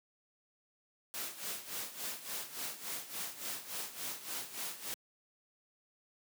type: noise with tremolo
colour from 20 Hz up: white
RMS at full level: -39 dBFS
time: 1.14-4.94 s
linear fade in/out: 0 ms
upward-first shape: sine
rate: 3.5 Hz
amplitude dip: 75%
effects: high-pass 150 Hz 12 dB/octave